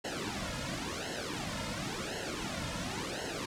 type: noise with flanger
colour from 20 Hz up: pink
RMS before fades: -37 dBFS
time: 0.04-3.46 s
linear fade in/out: 10 ms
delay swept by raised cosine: 0.83 to 2.63 ms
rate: 0.94 Hz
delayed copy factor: -0.9
effects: low-pass 7000 Hz 12 dB/octave